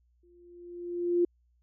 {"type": "tone with exponential growth", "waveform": "sine", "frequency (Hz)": 349.2, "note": "F4", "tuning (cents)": 0, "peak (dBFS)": -20, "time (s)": [0.23, 1.25], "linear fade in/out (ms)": 5, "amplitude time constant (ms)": 220, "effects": ["added 60 Hz sine -65 dBFS peak until 1.62 s"]}